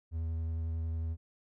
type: tone with vibrato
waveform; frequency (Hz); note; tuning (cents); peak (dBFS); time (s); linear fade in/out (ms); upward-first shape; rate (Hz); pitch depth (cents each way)
triangle; 81.4; E2; -21; -30; 0.11-1.17; 50; sine; 11; 13
effects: none